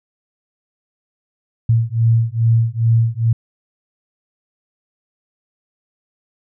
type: beating tone pair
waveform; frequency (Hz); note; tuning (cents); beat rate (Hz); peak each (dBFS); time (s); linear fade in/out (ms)
sine; 113.5 / 115.9; A#2 / A#2; -46 / -10; 2.4; -15; 1.69-3.33; 5
effects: none